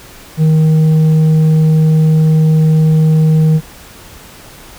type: tone with tanh clipping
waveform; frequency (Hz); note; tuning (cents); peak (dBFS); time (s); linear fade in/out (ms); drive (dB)
triangle; 157.2; D#3; +18; -7; 0.37-3.61; 50; 9
effects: pink hiss -36 dBFS RMS until 4.78 s